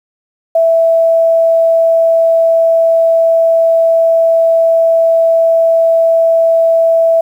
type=tone; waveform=sine; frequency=659.3 Hz; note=E5; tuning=in tune; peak=-6 dBFS; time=0.55-7.21 s; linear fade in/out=5 ms; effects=7-bit